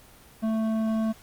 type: tone with hard clipping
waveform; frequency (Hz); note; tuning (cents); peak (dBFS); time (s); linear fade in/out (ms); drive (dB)
sine; 221.1; A3; +9; -25; 0.42-1.13; 20; 10
effects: pink hiss -52 dBFS RMS until 1.22 s + Opus 24 kbps